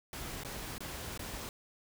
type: noise with dropouts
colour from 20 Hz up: pink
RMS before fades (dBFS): -42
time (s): 0.13-1.49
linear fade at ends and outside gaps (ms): 1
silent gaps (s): 0.435-0.448 / 0.781-0.805 / 1.176-1.193
effects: none